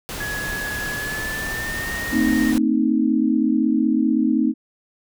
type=noise; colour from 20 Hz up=pink; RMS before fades=-30 dBFS; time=0.09-2.58 s; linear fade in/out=0 ms
type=tone with pitch glide; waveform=sine; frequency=1683 to 1856.6 Hz; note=G#6 to A#6; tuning=+23 to -7 cents; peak=-26 dBFS; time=0.2-2.52 s; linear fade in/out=5 ms; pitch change=+170 cents; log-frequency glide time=0.9-1.98 s
type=chord; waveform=sine; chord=A diminished; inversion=none; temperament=equal with one note detuned; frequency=225.7 / 261.6 / 311.1 Hz; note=A3 / C4 / Eb4; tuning=+44 / 0 / 0 cents; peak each=-20 dBFS; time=2.11-4.54 s; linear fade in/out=50 ms
effects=none